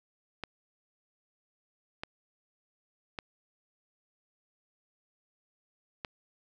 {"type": "clicks", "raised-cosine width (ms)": 0.3, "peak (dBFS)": -20, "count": 4, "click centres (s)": [0.437, 2.035, 3.188, 6.048], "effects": []}